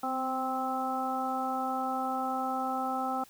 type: harmonic tone with a mistuned harmonic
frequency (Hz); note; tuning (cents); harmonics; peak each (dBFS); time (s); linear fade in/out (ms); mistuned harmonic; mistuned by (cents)
261.6; C4; 0; 1 / 2 / 3 / 4 / 5; -36 / -40 / -32 / -42 / -35; 0.03-3.24; 5; 1; -20
effects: white hiss -57 dBFS RMS until 3.29 s